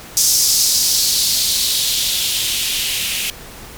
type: noise with band-pass filter sweep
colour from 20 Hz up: violet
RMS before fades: -17 dBFS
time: 0.17-3.3 s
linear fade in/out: 0 ms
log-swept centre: 5700 to 2600 Hz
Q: 2.6
effects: pink hiss -36 dBFS RMS until 3.77 s